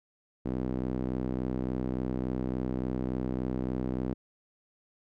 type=tone with band-pass filter; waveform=sawtooth; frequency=63.5 Hz; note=B1; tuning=49 cents sharp; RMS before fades=-32 dBFS; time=0.45-4.14 s; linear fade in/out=10 ms; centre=280 Hz; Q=1.4; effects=none